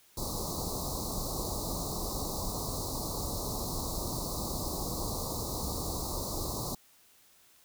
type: band-stop noise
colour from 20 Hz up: pink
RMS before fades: -35 dBFS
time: 0.17-6.75 s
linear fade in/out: 5 ms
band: 1200 to 3900 Hz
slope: 96 dB/octave
effects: white hiss -62 dBFS RMS until 7.64 s